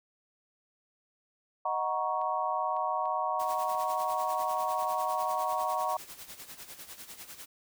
sine chord, D# minor seventh, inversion none, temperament equal with one note detuned, 622.3 / 740 / 944.8 / 1108.7 Hz, D#5 / F#5 / A#5 / C#6, 0 / 0 / +23 / 0 cents, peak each -36 / -33 / -33 / -33 dBFS, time 1.65-5.97 s, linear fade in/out 5 ms
clicks, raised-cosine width 0.3 ms, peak -39 dBFS, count 5, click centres 2.215 / 2.766 / 3.056 / 3.749 / 4.569 s
white noise with tremolo, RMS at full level -44 dBFS, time 3.39-7.46 s, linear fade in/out 10 ms, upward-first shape sine, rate 10 Hz, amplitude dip 70%
effects none

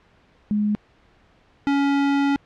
sine / square tone pair in turn, 209 / 280.4 Hz, G#3 / C#4, +11 / +20 cents, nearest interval perfect fourth, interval 509 cents, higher second, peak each -18 dBFS, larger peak neither, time 0.51-0.75 / 1.67-2.36 s, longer second, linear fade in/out 0 ms, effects pink hiss -57 dBFS RMS until 2.45 s + low-pass 3000 Hz 12 dB/octave

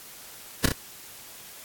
pink noise with echo, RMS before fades -18 dBFS, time 0.64-0.66 s, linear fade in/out 5 ms, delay 31 ms, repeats 2, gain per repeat -4 dB, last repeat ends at 0.722 s, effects white hiss -45 dBFS RMS until 1.64 s + AAC 64 kbps

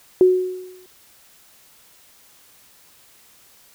sine tone with exponential decay, 368 Hz, F#4, 9 cents flat, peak -7 dBFS, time 0.21-0.86 s, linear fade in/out 1 ms, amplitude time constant 140 ms, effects white hiss -52 dBFS RMS until 3.74 s

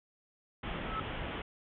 pink low-pass noise, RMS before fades -39 dBFS, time 0.63-1.42 s, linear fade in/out 5 ms, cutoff 3400 Hz, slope 96 dB/octave
sine tone with exponential growth, 1303 Hz, E6, 20 cents flat, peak -31 dBFS, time 0.71-1 s, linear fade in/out 5 ms, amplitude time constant 62 ms
effects none

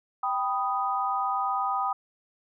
sine chord, G augmented, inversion none, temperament equal, 784 / 987.8 / 1244.5 Hz, G5 / B5 / D#6, 0 / 0 / 0 cents, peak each -29 / -31 / -28 dBFS, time 0.23-1.93 s, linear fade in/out 5 ms, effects none

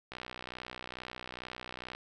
click train, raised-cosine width 0.3 ms, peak -25 dBFS, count 115, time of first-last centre 0.12-1.95 s, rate 62.3 Hz, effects none

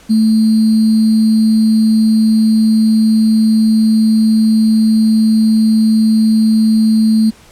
sine tone with sample-and-hold, 220 Hz, A3, in tune, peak -7 dBFS, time 0.09-7.31 s, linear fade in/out 20 ms, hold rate 4410 Hz, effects pink hiss -43 dBFS RMS until 7.51 s + low-pass 11000 Hz 12 dB/octave

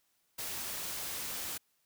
white noise, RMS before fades -39 dBFS, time 0.38-1.58 s, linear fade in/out 10 ms, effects white hiss -75 dBFS RMS until 1.85 s

